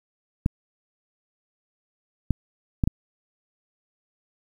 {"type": "clicks", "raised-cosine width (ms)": 5, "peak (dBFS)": -8, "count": 4, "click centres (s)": [0.461, 2.307, 2.838, 2.875], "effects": ["8-bit"]}